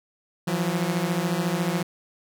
sawtooth beating tone pair, 166.9 / 180.9 Hz, E3 / F#3, +22 / -39 cents, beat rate 14 Hz, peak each -22 dBFS, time 0.47-1.83 s, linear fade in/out 10 ms, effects none

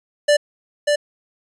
square tone with echo, 587.3 Hz, D5, in tune, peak -12 dBFS, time 0.28-0.37 s, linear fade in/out 10 ms, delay 590 ms, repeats 1, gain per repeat -3 dB, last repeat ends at 0.96 s, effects resampled to 22050 Hz

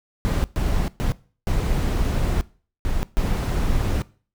brown noise bursts at uneven times, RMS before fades -21 dBFS, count 6, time 0.25-0.44 / 0.56-0.88 / 1-1.12 / 1.47-2.41 / 2.85-3.03 / 3.17-4.02 s, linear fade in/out 0 ms, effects noise-tail reverb RT60 0.4 s tail -20 dB re dry

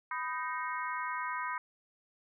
harmonic tone with a mistuned harmonic, 311.1 Hz, D#4, in tune, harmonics 3 / 4 / 5 / 6 / 7, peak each -37 / -39 / -41 / -43 / -44 dBFS, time 0.11-1.58 s, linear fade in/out 2 ms, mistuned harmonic 3, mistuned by +110 cents, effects none

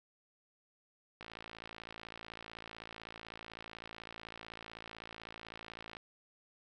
click train, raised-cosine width 0.3 ms, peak -30 dBFS, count 267, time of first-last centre 1.21-5.968 s, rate 55.9 Hz, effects none

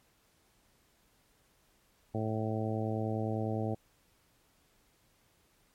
harmonic tone, 109.7 Hz, A2, 5 cents flat, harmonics 1 / 2 / 3 / 4 / 5 / 6 / 7, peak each -34 / -37 / -39 / -40 / -41 / -42 / -42 dBFS, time 2.14-3.75 s, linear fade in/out 10 ms, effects pink hiss -69 dBFS RMS until 5.74 s + MP3 64 kbps

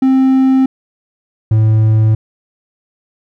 triangle tone pair in turn, 263.6 / 109.4 Hz, C4 / A2, +13 / -9 cents, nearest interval octave + minor third, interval 1522 cents, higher first, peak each -5 / -5 dBFS, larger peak neither, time 0.02-0.66 / 1.51-2.15 s, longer neither, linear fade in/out 5 ms, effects none

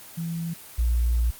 sine tone pair in turn, 166.6 / 58.9 Hz, E3 / A#1, +19 / +19 cents, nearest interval octave + tritone, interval 1800 cents, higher first, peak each -27 / -19 dBFS, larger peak second, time 0.17-0.54 / 0.78-1.31 s, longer second, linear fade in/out 10 ms, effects white hiss -44 dBFS RMS until 1.39 s + Opus 24 kbps

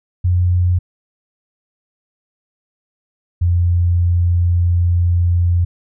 sine tone pair in turn, 89.3 / 87.21 Hz, F2 / F2, +39 / -2 cents, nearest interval unison, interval 41 cents, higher first, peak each -11 / -11 dBFS, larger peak neither, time 0.24-0.79 / 3.41-5.65 s, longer second, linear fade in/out 10 ms, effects none

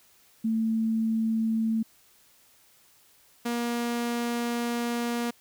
sine / sawtooth tone pair in turn, 223.2 / 237.4 Hz, A3 / A#3, +25 / +32 cents, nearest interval minor second, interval 107 cents, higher second, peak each -23 dBFS, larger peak neither, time 0.44-1.83 / 3.45-5.31 s, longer second, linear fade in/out 10 ms, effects white hiss -60 dBFS RMS until 5.4 s

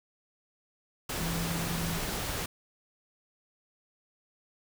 sine tone in noise, 167.7 Hz, E3, 30 cents sharp, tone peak -33 dBFS, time 1.2-1.99 s, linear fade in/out 5 ms, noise pink, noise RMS -34 dBFS, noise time 1.09-2.46 s, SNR -2 dB, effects none

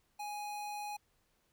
square tone, 830.6 Hz, G#5, in tune, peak -40 dBFS, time 0.19-0.97 s, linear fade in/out 10 ms, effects pink hiss -75 dBFS RMS until 1.52 s

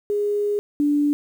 sine tone pair in turn, 412.5 / 291.7 Hz, G#4 / D4, -12 / -12 cents, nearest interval tritone, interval 600 cents, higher first, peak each -19 / -16 dBFS, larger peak second, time 0.1-0.59 / 0.8-1.13 s, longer first, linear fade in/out 0 ms, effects 8-bit

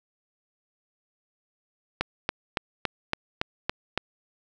click train, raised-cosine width 0.3 ms, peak -8 dBFS, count 8, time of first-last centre 2.01-3.976 s, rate 3.56 Hz, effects none

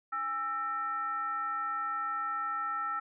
sine tone with frequency modulation, 1327 Hz, E6, 11 cents sharp, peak -31 dBFS, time 0.12-3 s, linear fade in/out 10 ms, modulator 510 Hz, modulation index 0.55, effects none

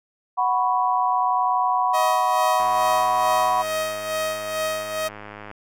sine chord, F# suspended fourth, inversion none, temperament equal, 740 / 987.8 / 1108.7 Hz, F#5 / B5 / C#6, 0 / 0 / 0 cents, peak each -22 / -21 / -25 dBFS, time 0.37-3.63 s, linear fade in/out 20 ms
sawtooth tone with tremolo, 630 Hz, D#5, 21 cents sharp, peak -18 dBFS, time 1.93-5.09 s, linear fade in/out 20 ms, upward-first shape sine, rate 2.3 Hz, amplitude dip 55%
click train, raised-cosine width 0.5 ms, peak -22 dBFS, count 304, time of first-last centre 2.6-5.513 s, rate 104 Hz
effects none

